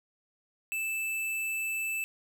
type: tone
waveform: square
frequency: 2637 Hz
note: E7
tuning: in tune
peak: -31 dBFS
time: 0.72-2.04 s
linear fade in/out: 0 ms
effects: none